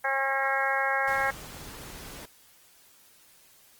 harmonic tone, 270.7 Hz, C#4, 41 cents flat, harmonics 2 / 3 / 4 / 5 / 6 / 7 / 8, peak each -33 / -30 / -33 / -34 / -29 / -32 / -34 dBFS, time 0.04-1.31 s, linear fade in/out 10 ms
pink noise, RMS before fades -43 dBFS, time 1.07-2.26 s, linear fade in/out 10 ms
effects white hiss -58 dBFS RMS until 3.79 s + Opus 24 kbps

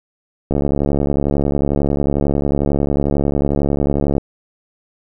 click train, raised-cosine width 2 ms, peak -4 dBFS, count 262, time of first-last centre 0.51-4.181 s, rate 71.1 Hz, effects none

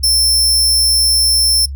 sawtooth tone, 5340 Hz, E8, 22 cents sharp, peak -7 dBFS, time 0.03-1.66 s, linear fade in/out 10 ms, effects noise-tail reverb RT60 0.1 s tail -21 dB re dry + added 69 Hz sine -22 dBFS peak until 1.75 s

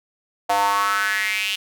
square tone with high-pass filter sweep, 100.5 Hz, G2, 44 cents sharp, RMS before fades -21 dBFS, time 0.49-1.56 s, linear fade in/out 10 ms, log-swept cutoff 740 to 3000 Hz, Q 5.4, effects none

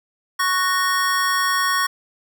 square chord, F# major, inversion second, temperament just, 1110 / 1480 / 1850 Hz, C#6 / F#6 / A#6, +2 / 0 / -14 cents, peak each -21 / -27 / -23 dBFS, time 0.39-1.87 s, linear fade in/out 10 ms, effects none

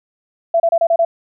sine tone bursts, 670 Hz, E5, 28 cents sharp, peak -10 dBFS, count 6, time 0.54-1.05 s, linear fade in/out 5 ms, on 60 ms, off 30 ms, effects none

